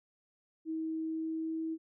sine tone with pitch glide, 320 to 322.4 Hz, D#4 to E4, +49 to -38 cents, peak -33 dBFS, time 0.65-1.78 s, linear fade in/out 50 ms, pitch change +13 cents, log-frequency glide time 1.04-1.63 s, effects none

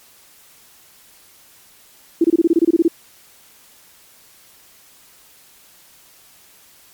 sine tone bursts, 333.9 Hz, E4, 22 cents sharp, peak -9 dBFS, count 12, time 2.21-2.881 s, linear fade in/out 5 ms, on 33 ms, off 25 ms, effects white hiss -49 dBFS RMS until 6.93 s + MP3 96 kbps

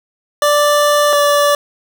25% pulse tone pair in turn, 587.3 / 579.5 Hz, D5 / D5, 0 / -23 cents, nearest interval unison, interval 23 cents, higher first, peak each -6 dBFS, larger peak neither, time 0.42-1.13 / 1.13-1.55 s, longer first, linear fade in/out 2 ms, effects none

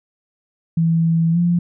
sine tone with pitch glide, 164.81 to 173.4 Hz, E3 to F3, 0 to -12 cents, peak -13 dBFS, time 0.77-1.59 s, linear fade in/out 5 ms, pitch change +88 cents, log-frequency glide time 1.32-1.38 s, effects none

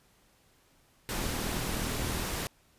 pink noise, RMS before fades -34 dBFS, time 1.09-2.47 s, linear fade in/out 0 ms
click train, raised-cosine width 3 ms, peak -25 dBFS, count 43, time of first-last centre 1.19-2.248 s, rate 39.7 Hz
effects pink hiss -65 dBFS RMS until 2.78 s + resampled to 32000 Hz

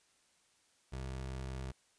25% pulse tone, 65.3 Hz, C2, 3 cents flat, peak -36 dBFS, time 0.92-1.72 s, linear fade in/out 10 ms, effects white hiss -71 dBFS RMS until 1.98 s + resampled to 22050 Hz

